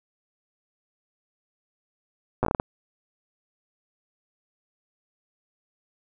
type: slowing click train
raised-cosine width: 1 ms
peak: -9 dBFS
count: 8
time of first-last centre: 2.43-2.599 s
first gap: 8 ms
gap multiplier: 1.36
effects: none